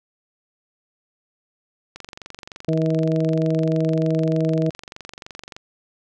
click train, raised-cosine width 0.2 ms, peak -19 dBFS, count 85, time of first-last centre 1.96-5.565 s, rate 23.3 Hz
harmonic tone, 160 Hz, D#3, 49 cents sharp, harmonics 1 / 2 / 3 / 4, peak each -20 / -23 / -25 / -26 dBFS, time 2.68-4.7 s, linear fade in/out 5 ms
effects none

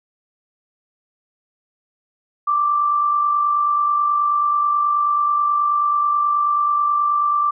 sine tone with amplitude modulation, 1174.7 Hz, D6, in tune, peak -13 dBFS, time 2.47-7.51 s, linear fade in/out 10 ms, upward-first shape sine, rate 49.3 Hz, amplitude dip 40%, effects none

